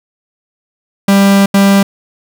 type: tone bursts at uneven times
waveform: 45% pulse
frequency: 197.7 Hz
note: G3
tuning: 15 cents sharp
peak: -5 dBFS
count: 2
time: 1.08-1.46 / 1.54-1.83 s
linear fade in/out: 5 ms
effects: none